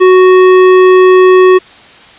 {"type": "tone with hard clipping", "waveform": "sine", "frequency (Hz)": 370.4, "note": "F#4", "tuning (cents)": 2, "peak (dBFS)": -3, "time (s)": [0, 1.59], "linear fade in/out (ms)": 20, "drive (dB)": 13, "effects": ["white hiss -36 dBFS RMS until 2.18 s", "resampled to 8000 Hz"]}